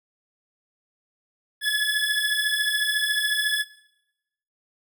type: beating tone pair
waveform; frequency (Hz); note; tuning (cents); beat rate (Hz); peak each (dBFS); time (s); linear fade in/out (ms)
25% pulse; 1700 / 1714; G#6 / A6; +40 / -46; 14; -21 / -20; 1.61-3.65; 50
effects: noise-tail reverb RT60 0.9 s tail -21 dB re dry